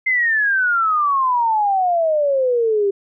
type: exponential sweep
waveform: sine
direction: down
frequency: 2093 to 390.7 Hz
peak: -14 dBFS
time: 0.06-2.91 s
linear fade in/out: 10 ms
effects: none